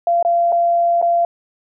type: tone with dropouts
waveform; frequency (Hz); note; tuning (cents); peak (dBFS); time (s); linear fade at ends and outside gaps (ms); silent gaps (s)
sine; 687; F5; -29; -12; 0.07-1.25; 2; 0.227-0.249 / 0.521-0.525 / 1.016-1.025
effects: none